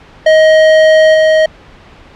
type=tone with level steps; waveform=square; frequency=629 Hz; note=D#5; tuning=19 cents sharp; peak=-4 / -6 dBFS; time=0.26-1.46 s; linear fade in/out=5 ms; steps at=1.14 s; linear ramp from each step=5 ms; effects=pink hiss -38 dBFS RMS until 2.15 s + low-pass 3000 Hz 12 dB/octave